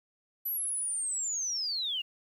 sine linear sweep, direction down, 12000 to 2754 Hz, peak -30 dBFS, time 0.45-2.02 s, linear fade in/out 10 ms, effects 10-bit

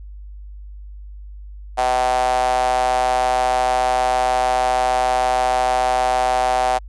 sawtooth tone with high-pass filter, 126.5 Hz, B2, 42 cents sharp, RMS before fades -18 dBFS, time 1.77-6.79 s, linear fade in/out 20 ms, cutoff 720 Hz, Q 8.9, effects added 50 Hz sine -33 dBFS peak until 6.88 s + resampled to 24000 Hz

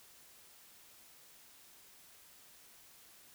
silence, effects white hiss -60 dBFS RMS until 3.34 s

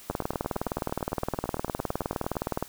two click trains, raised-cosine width 1 ms, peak -13 / -22 dBFS, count 50 / 21, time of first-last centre 0.1-2.626 / 0.11-2.355 s, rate 19.4 / 8.91 Hz, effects white hiss -49 dBFS RMS until 2.68 s

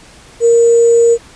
sine tone with sample-and-hold, 466.2 Hz, A#4, in tune, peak -5 dBFS, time 0.4-1.18 s, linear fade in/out 50 ms, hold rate 7350 Hz, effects pink hiss -40 dBFS RMS until 1.35 s + resampled to 22050 Hz

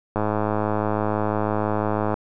click train, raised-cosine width 1 ms, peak -9 dBFS, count 211, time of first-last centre 0.16-2.141 s, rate 106 Hz, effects none

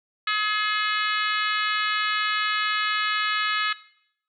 harmonic tone, 424.2 Hz, G#4, 37 cents sharp, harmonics 3 / 4 / 5 / 6 / 7 / 8 / 9 / 10, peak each -26 / -28 / -30 / -32 / -33 / -34 / -35 / -36 dBFS, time 0.27-3.73 s, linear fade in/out 5 ms, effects noise-tail reverb RT60 0.7 s tail -18 dB re dry

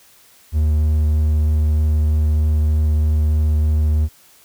triangle tone with vibrato, 76.5 Hz, D#2, 29 cents flat, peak -11 dBFS, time 0.52-4.09 s, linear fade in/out 50 ms, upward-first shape triangle, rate 3.2 Hz, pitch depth 9 cents each way, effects white hiss -50 dBFS RMS until 4.44 s

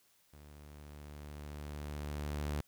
sawtooth tone with level ramp, 73.7 Hz, D2, 7 cents sharp, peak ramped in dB -50 to -30 dBFS, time 0.33-2.61 s, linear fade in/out 5 ms, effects white hiss -70 dBFS RMS until 2.67 s

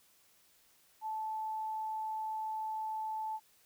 sine tone, 873 Hz, A5, 14 cents flat, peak -35 dBFS, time 1.01-3.4 s, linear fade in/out 50 ms, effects white hiss -67 dBFS RMS until 3.65 s

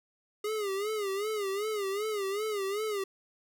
square tone with vibrato, 410.2 Hz, G#4, 21 cents flat, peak -31 dBFS, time 0.44-3.04 s, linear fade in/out 5 ms, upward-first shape sine, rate 2.6 Hz, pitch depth 110 cents each way, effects none

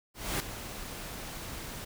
pink noise with ADSR envelope, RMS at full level -30 dBFS, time 0.14-1.85 s, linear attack 260 ms, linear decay 3 ms, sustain -11 dB, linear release 9 ms, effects none

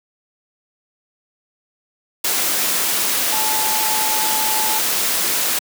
sine tone in noise, 869 Hz, A5, 22 cents flat, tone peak -23 dBFS, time 3.32-4.79 s, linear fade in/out 5 ms, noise white, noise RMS -19 dBFS, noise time 2.24-5.59 s, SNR -7 dB, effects high-pass 200 Hz 12 dB/octave

